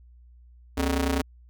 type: ring-modulated tone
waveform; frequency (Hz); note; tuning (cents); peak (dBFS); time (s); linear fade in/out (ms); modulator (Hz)
sawtooth; 170; F3; -46; -16; 0.77-1.22; 10; 100
effects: added 60 Hz sine -49 dBFS peak until 1.49 s